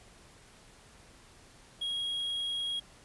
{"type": "tone", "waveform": "triangle", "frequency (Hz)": 3290, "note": "G#7", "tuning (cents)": -17, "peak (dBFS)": -30, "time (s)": [1.81, 2.8], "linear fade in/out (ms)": 10, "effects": ["pink hiss -57 dBFS RMS until 3.04 s", "resampled to 24000 Hz"]}